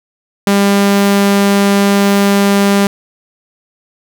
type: tone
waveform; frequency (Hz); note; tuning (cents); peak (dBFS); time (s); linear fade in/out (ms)
sawtooth; 199.9; G3; +34; -4; 0.47-2.87; 2
effects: none